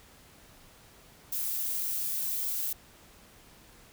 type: noise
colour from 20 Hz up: violet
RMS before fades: -32 dBFS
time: 1.32-2.73 s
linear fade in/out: 5 ms
effects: pink hiss -56 dBFS RMS until 3.92 s